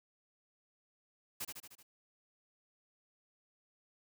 white noise with echo, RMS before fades -40 dBFS, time 1.4-1.45 s, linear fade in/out 10 ms, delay 76 ms, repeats 5, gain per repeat -4 dB, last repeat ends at 1.83 s, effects none

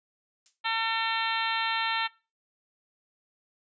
violet noise with exponential decay, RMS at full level -45 dBFS, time 0.46-0.61 s, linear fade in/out 0 ms, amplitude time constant 31 ms
harmonic tone, 450 Hz, A4, 39 cents sharp, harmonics 2 / 3 / 4 / 5 / 6 / 7 / 8 / 9, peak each -31 / -33 / -34 / -35 / -36 / -36 / -37 / -38 dBFS, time 0.64-2.08 s, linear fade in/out 20 ms
effects noise-tail reverb RT60 0.3 s tail -20 dB re dry + resampled to 16000 Hz

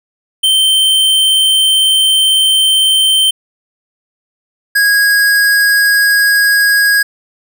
square tone pair in turn, 3111 / 1648 Hz, G7 / G#6, -14 / -14 cents, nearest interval major seventh, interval 1100 cents, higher first, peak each -8 dBFS, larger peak neither, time 0.43-3.31 / 4.75-7.03 s, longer first, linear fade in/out 10 ms, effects none

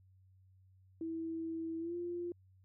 sine tone with pitch glide, 326.9 to 348.3 Hz, E4 to F4, -14 to -5 cents, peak -37 dBFS, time 1.01-2.32 s, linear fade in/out 2 ms, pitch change +109 cents, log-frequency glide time 1.79-1.95 s, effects added 94 Hz sine -62 dBFS peak until 2.64 s

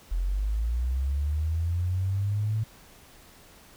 sine linear sweep, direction up, 41.93 to 110.9 Hz, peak -24 dBFS, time 0.11-2.64 s, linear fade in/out 10 ms, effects pink hiss -53 dBFS RMS until 3.76 s

